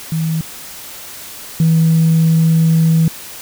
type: tone pair in turn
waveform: sine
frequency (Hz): 160.9 / 162.39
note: E3 / E3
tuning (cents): -42 / -26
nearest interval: unison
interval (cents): 16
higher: second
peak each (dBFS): -14 / -7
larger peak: second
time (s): 0.12-0.41 / 1.6-3.08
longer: second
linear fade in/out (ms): 2
effects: tanh soft clip ceiling -5 dBFS + white hiss -32 dBFS RMS until 3.41 s